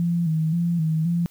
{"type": "tone with vibrato", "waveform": "sine", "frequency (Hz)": 164.81, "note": "E3", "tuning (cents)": 0, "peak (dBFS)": -19, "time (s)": [0, 1.26], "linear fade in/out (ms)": 0, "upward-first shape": "square", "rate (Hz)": 1.9, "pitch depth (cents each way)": 66, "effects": ["white hiss -56 dBFS RMS until 1.3 s"]}